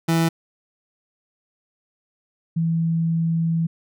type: tone pair in turn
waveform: 30% pulse / sine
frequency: 164.81 / 164.81 Hz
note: E3 / E3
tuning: 0 / 0 cents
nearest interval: unison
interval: 0 cents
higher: neither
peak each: -14 / -18 dBFS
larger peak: first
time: 0.08-0.29 / 2.56-3.67 s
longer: second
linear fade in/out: 10 ms
effects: none